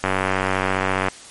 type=click train; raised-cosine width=0.5 ms; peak=-4 dBFS; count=100; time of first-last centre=0.04-1.084 s; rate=94.8 Hz; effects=white hiss -41 dBFS RMS until 1.3 s + MP3 48 kbps